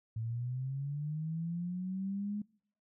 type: linear sweep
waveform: sine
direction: up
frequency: 110 to 209.7 Hz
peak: -34 dBFS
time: 0.16-2.42 s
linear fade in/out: 5 ms
effects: noise-tail reverb RT60 0.6 s tail -25 dB re dry